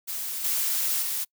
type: noise with level steps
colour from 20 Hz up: blue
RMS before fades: -32 / -26 / -29 dBFS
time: 0.07-1.25 s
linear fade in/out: 20 ms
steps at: 0.44 / 1.02 s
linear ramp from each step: 5 ms
effects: noise-tail reverb RT60 0.1 s tail -26 dB re dry